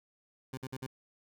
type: tone bursts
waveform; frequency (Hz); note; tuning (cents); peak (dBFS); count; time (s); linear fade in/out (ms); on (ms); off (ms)
20% pulse; 130.9; C3; +1; -33; 4; 0.53-0.865; 5; 44; 53
effects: none